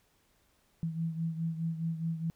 sine beating tone pair, 163.2 / 168 Hz, E3 / E3, -17 / +33 cents, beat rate 4.8 Hz, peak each -32 / -38 dBFS, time 0.83-2.3 s, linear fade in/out 0 ms, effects pink hiss -70 dBFS RMS until 2.35 s

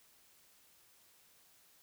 silence, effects white hiss -66 dBFS RMS until 1.82 s

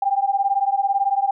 sine beating tone pair, 784 / 802 Hz, G5 / G5, 0 / +39 cents, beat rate 18 Hz, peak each -20 dBFS, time 0.02-1.31 s, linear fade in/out 5 ms, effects none

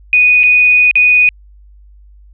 sine tone with dropouts, 2479 Hz, D#7, 7 cents flat, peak -5 dBFS, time 0.13-1.29 s, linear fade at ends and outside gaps 1 ms, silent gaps 0.433-0.437 / 0.912-0.955 s, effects added 50 Hz sine -38 dBFS peak until 2.33 s

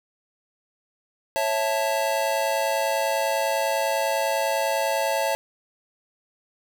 square chord, A major, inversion first, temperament just, 550 / 660 / 880 Hz, C#5 / E5 / A5, -14 / +2 / 0 cents, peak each -27 dBFS, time 1.36-5.35 s, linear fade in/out 0 ms, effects 8-bit

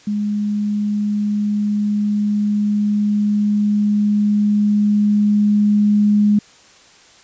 sine tone with level ramp, 207.7 Hz, G#3, in tune, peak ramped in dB -17 to -10 dBFS, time 0.07-6.39 s, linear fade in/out 5 ms, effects white hiss -47 dBFS RMS until 7.23 s + resampled to 16000 Hz

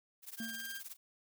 blue noise with tremolo, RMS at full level -44 dBFS, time 0.22-0.97 s, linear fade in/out 50 ms, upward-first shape triangle, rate 19 Hz, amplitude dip 95%
sawtooth tone, 1597 Hz, G6, 32 cents sharp, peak -39 dBFS, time 0.37-0.82 s, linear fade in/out 50 ms
triangle tone with exponential decay, 226.4 Hz, A3, 50 cents sharp, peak -36 dBFS, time 0.4-0.82 s, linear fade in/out 2 ms, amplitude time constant 91 ms
effects none

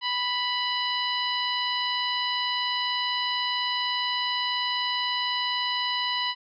harmonic tone with a mistuned harmonic, 987.8 Hz, B5, in tune, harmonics 1 / 2 / 3 / 4 / 5, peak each -30 / -32 / -29 / -32 / -37 dBFS, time 0.01-6.35 s, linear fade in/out 50 ms, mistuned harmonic 4, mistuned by +29 cents, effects none

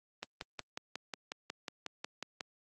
click train, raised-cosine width 0.2 ms, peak -21 dBFS, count 13, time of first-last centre 0.23-2.408 s, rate 5.51 Hz, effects high-pass 200 Hz 12 dB/octave + Opus 32 kbps

